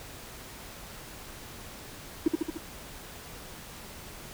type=tone with echo; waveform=triangle; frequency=320.5 Hz; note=E4; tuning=49 cents flat; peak=-14 dBFS; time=2.26-2.28 s; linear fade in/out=5 ms; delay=74 ms; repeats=4; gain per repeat=-4 dB; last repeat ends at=2.576 s; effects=tanh soft clip ceiling -16 dBFS + pink hiss -45 dBFS RMS until 4.33 s